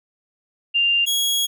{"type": "tone pair in turn", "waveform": ["sine", "sawtooth"], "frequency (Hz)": [2792, 3320], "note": ["F7", "G#7"], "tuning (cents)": [-1, -1], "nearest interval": "minor third", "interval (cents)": 300, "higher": "second", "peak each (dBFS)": -15, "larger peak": "neither", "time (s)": [[0.74, 1.06], [1.06, 1.47]], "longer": "second", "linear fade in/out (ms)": 20, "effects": []}